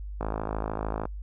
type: click train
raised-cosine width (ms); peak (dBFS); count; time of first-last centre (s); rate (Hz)
1; -16; 46; 0.21-1.054; 53.3
effects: noise-tail reverb RT60 0.1 s tail -26 dB re dry + added 50 Hz sine -34 dBFS peak until 1.22 s